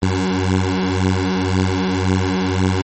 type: beating tone pair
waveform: 15% pulse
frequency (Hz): 92.5 / 94.4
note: F#2 / F#2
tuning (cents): 0 / +35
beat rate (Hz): 1.9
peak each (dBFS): -12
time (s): 0.02-2.82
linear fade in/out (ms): 10
effects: MP3 32 kbps